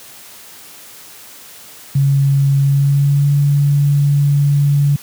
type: tone with pitch glide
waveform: sine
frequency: 138.59 to 142.98 Hz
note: C#3 to D3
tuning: 0 to -46 cents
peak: -9 dBFS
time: 1.95-4.96 s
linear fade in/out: 5 ms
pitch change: +54 cents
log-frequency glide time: 2.61-3.31 s
effects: white hiss -38 dBFS RMS until 5.02 s + high-pass 80 Hz 12 dB/octave